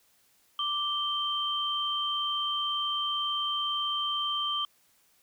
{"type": "tone pair together", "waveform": "sine", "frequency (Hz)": [1174.7, 3131], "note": ["D6", "G7"], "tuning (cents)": [0, -3], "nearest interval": "octave + perfect fourth", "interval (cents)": 1697, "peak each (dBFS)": [-32, -29], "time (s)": [0.59, 4.65], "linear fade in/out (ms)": 2, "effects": ["white hiss -66 dBFS RMS until 5.22 s"]}